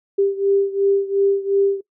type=beating tone pair; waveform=sine; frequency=395 / 397.8 Hz; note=G4 / G4; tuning=+13 / +25 cents; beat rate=2.8 Hz; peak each=-17 / -20 dBFS; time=0.18-1.81 s; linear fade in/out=10 ms; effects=noise-tail reverb RT60 0.1 s tail -20 dB re dry